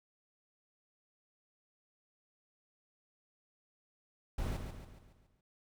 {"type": "noise with echo", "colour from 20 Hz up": "brown", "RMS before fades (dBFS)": -36, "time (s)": [4.38, 4.57], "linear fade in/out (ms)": 5, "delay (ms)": 140, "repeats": 6, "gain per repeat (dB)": -6, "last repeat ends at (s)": 5.41, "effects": []}